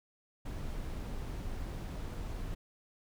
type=noise; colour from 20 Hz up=brown; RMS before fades=-39 dBFS; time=0.45-2.55 s; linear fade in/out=10 ms; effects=none